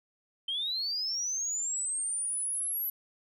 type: linear sweep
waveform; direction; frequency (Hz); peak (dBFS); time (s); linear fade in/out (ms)
sine; up; 3100 to 11840; -29; 0.48-2.9; 5
effects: tanh soft clip ceiling -25 dBFS